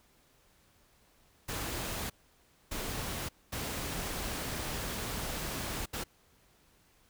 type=noise bursts at uneven times; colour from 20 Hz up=pink; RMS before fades=-37 dBFS; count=4; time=1.48-2.1 / 2.71-3.29 / 3.52-5.86 / 5.93-6.04 s; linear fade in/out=10 ms; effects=pink hiss -66 dBFS RMS until 7.09 s